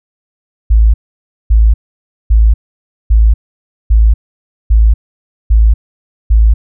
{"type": "tone bursts", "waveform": "sine", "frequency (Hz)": 54.7, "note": "A1", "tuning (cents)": -9, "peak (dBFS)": -3, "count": 8, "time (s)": [0.7, 6.54], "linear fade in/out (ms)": 10, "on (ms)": 240, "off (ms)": 560, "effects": []}